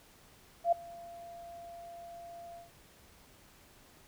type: tone with ADSR envelope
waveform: sine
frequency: 686 Hz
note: F5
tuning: 31 cents flat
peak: -21 dBFS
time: 0.64-2.71 s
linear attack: 82 ms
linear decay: 6 ms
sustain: -24 dB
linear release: 160 ms
effects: pink hiss -60 dBFS RMS until 4.07 s